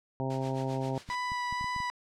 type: harmonic tone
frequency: 132.6 Hz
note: C3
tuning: 23 cents sharp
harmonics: 1 / 2 / 3 / 4 / 5 / 6 / 7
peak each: -33 / -36 / -38 / -39 / -40 / -41 / -41 dBFS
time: 0.2-0.98 s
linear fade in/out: 0 ms
type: noise with tremolo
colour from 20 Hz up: white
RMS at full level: -43 dBFS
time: 0.3-1.15 s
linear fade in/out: 2 ms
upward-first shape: sine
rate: 7.6 Hz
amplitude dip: 80%
type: clicks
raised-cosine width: 5 ms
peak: -31 dBFS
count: 7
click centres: 1.09 / 1.319 / 1.526 / 1.611 / 1.643 / 1.763 / 1.803 s
type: tone with vibrato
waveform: 30% pulse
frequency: 987.8 Hz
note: B5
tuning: in tune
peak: -28 dBFS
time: 1.1-1.9 s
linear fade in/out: 0 ms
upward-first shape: sine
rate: 2.1 Hz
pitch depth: 9 cents each way
effects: low-pass 5000 Hz 12 dB/octave